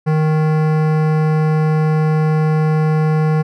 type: tone with hard clipping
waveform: sine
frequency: 155.56 Hz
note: D#3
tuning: in tune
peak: -14 dBFS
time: 0.06-3.43 s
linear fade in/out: 20 ms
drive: 17 dB
effects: none